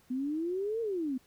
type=exponential two-way sweep; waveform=sine; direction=up then down; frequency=247 to 468.4 to 247 Hz; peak=-30 dBFS; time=0.1-1.18 s; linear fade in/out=10 ms; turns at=0.81 s; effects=pink hiss -65 dBFS RMS until 1.26 s